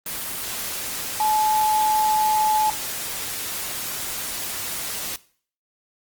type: tone in noise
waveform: sine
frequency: 860 Hz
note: A5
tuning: 40 cents flat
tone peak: -18 dBFS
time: 1.2-2.7 s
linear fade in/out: 2 ms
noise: white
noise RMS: -29 dBFS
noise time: 0.06-5.16 s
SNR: +8 dB
effects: noise-tail reverb RT60 0.5 s tail -20 dB re dry + Opus 24 kbps